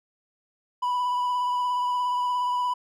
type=tone with vibrato; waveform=triangle; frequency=987.8 Hz; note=B5; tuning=in tune; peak=-21 dBFS; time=0.82-2.74 s; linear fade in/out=10 ms; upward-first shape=sine; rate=17 Hz; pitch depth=18 cents each way; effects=none